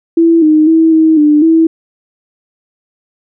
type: tone with pitch steps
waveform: sine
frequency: 332.1 / 308.8 / 323.8 / 318.4 / 298.6 / 325 Hz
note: E4 / D#4 / E4 / D#4 / D4 / E4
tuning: +13 / -13 / -31 / +40 / +29 / -24 cents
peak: -4 dBFS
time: 0.17-1.67 s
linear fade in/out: 5 ms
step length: 250 ms
effects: none